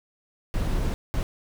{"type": "noise bursts at uneven times", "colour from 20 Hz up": "brown", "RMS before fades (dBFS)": -25, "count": 2, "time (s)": [[0.54, 0.94], [1.14, 1.23]], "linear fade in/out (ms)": 0, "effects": []}